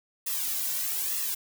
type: noise with flanger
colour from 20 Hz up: blue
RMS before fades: -30 dBFS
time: 0.26-1.35 s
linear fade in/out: 10 ms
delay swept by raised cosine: 1.3 to 2.4 ms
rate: 1.1 Hz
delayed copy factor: -0.9
effects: none